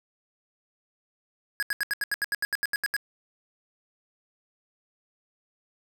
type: tone bursts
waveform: square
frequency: 1661.2 Hz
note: G#6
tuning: in tune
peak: -25 dBFS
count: 14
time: 1.6-2.965 s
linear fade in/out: 0 ms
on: 26 ms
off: 77 ms
effects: none